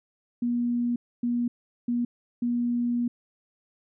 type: tone bursts at uneven times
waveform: sine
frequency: 240.2 Hz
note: B3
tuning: 48 cents flat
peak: -23 dBFS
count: 4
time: 0.42-0.96 / 1.23-1.48 / 1.88-2.05 / 2.42-3.08 s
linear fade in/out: 5 ms
effects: none